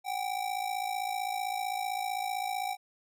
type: ring-modulated tone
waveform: square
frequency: 772 Hz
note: G5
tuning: 27 cents flat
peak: -29 dBFS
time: 0.04-2.77 s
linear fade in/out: 50 ms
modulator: 27.8 Hz
effects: none